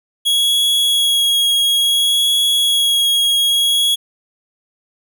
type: tone with vibrato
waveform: 45% pulse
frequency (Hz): 3322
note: G#7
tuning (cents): 0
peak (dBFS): -12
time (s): 0.25-3.96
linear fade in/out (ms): 20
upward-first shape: sine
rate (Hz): 0.58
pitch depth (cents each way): 14
effects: none